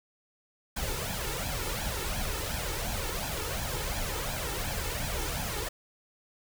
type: noise with flanger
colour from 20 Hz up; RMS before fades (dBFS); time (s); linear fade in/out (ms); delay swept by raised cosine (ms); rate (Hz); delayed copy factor
pink; -33; 0.76-5.69; 10; 1.2 to 2.3; 2.8; +0.7
effects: none